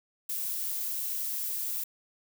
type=noise; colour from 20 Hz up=violet; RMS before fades=-33 dBFS; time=0.29-1.84 s; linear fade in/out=5 ms; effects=none